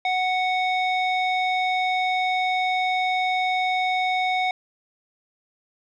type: tone with low-pass filter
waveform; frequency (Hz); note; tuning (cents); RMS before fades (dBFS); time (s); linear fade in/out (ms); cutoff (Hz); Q
square; 740; F#5; 0; -23; 0.05-4.51; 2; 3000; 4.9
effects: none